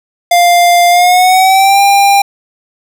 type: tone with pitch glide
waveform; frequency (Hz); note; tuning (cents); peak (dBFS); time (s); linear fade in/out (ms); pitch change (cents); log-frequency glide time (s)
square; 699 to 798.3; F5 to G5; +1 to +31; -5; 0.31-2.22; 5; +230; 0.89-1.81
effects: none